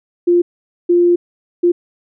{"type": "tone bursts at uneven times", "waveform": "sine", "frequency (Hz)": 349.2, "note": "F4", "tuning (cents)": 0, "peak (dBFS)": -8, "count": 3, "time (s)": [[0.27, 0.42], [0.89, 1.16], [1.63, 1.72]], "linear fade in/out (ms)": 10, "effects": []}